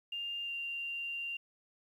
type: tone with pitch glide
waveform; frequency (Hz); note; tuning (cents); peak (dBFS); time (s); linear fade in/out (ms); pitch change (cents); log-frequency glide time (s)
sine; 2802 to 2778; F7 to F7; +5 to -10; -36; 0.12-1.37; 5; -15; 0.43-0.51
effects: 11-bit